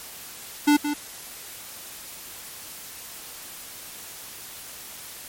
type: tone with echo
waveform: square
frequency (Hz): 293.7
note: D4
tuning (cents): 0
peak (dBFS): -15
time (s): 0.67-0.77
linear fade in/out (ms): 10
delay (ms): 170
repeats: 1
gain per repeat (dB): -9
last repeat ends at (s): 0.94
effects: white hiss -40 dBFS RMS until 5.28 s + MP3 64 kbps